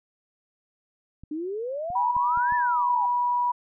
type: clicks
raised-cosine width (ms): 5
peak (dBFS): -31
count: 5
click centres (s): 1.236 / 1.903 / 2.166 / 2.374 / 2.523
type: exponential two-way sweep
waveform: sine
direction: up then down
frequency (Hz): 293.7 to 1794 to 779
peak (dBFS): -28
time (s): 1.31-3.06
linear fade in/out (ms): 5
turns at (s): 2.55
type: tone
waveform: sine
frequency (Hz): 974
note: B5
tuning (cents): -24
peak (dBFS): -21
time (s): 1.95-3.52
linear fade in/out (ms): 10
effects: none